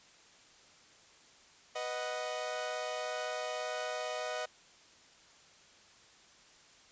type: chord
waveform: sawtooth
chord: B major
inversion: none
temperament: equal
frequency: 493.9 / 622.3 / 740 Hz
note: B4 / D#5 / F#5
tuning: 0 / 0 / 0 cents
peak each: -38 / -34 / -38 dBFS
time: 1.75-4.46 s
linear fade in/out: 10 ms
effects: white hiss -60 dBFS RMS until 6.91 s + resampled to 16000 Hz